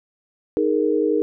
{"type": "chord", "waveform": "sine", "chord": "D# suspended fourth", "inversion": "none", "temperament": "equal", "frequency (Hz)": [311.1, 415.3, 466.2], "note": ["D#4", "G#4", "A#4"], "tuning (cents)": [0, 0, 0], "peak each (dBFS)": -21, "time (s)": [0.57, 1.22], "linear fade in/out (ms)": 0, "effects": []}